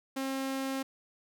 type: tone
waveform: sawtooth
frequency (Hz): 268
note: C4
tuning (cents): +42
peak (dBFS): -28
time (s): 0.16-0.83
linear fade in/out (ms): 10
effects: none